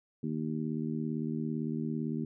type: harmonic tone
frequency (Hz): 77.78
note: D#2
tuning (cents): 0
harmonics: 2 / 3 / 4 / 5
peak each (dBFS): -36 / -34 / -39 / -43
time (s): 0.23-2.25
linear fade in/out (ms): 5
effects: none